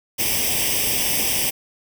white noise with comb filter, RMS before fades -21 dBFS, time 0.18-1.51 s, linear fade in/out 20 ms, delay 0.36 ms, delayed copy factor +0.9, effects none

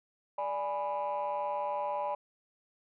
sine chord, G# diminished, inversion second, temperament equal, 587.3 / 830.6 / 987.8 Hz, D5 / G#5 / B5, 0 / 0 / 0 cents, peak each -34 dBFS, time 0.38-2.15 s, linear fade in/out 5 ms, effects tanh soft clip ceiling -26 dBFS

